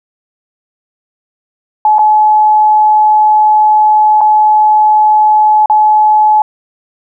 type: tone with dropouts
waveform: sine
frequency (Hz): 854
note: G#5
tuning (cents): +48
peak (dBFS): -4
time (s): 1.85-6.42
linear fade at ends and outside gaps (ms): 2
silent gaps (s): 1.984-1.991 / 4.208-4.213 / 5.659-5.698
effects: none